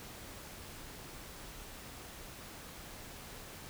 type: silence
effects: pink hiss -49 dBFS RMS until 3.69 s